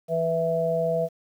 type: harmonic tone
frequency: 164.81 Hz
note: E3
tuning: in tune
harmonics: 1 / 3 / 4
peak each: -30 / -26 / -24 dBFS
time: 0.08-1.09 s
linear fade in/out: 50 ms
effects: 9-bit